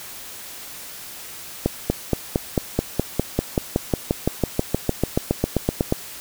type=accelerating click train; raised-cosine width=2 ms; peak=-4 dBFS; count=26; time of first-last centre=1.66-5.924 s; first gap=240 ms; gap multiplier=0.97; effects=white hiss -37 dBFS RMS until 6.2 s